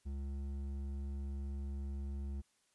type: tone with hard clipping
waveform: triangle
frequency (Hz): 69.3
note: C#2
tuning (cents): 0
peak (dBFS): -40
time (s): 0.05-2.42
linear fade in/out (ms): 20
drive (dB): 12
effects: white hiss -75 dBFS RMS until 2.74 s + resampled to 24000 Hz